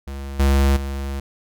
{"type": "tone with level steps", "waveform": "square", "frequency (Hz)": 68.8, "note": "C#2", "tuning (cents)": -12, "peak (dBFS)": [-29, -14, -25], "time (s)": [0.07, 1.2], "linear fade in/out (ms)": 5, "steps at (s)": [0.39, 0.76], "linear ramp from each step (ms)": 10, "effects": []}